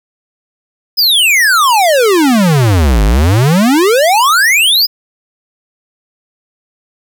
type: exponential two-way sweep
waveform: square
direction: down then up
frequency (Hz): 5170 to 48.5 to 5170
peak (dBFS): -7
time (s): 0.97-4.87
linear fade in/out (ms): 20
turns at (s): 3.04
effects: none